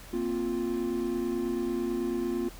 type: chord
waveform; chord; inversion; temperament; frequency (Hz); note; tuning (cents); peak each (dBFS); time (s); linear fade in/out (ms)
triangle; Bb suspended second; none; just; 233.1 / 262.2 / 349.6; Bb3 / C4 / F4; 0 / +4 / +2; -32 / -32 / -28; 0.13-2.49; 5
effects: added 42 Hz sine -47 dBFS peak until 2.59 s + pink hiss -49 dBFS RMS until 2.59 s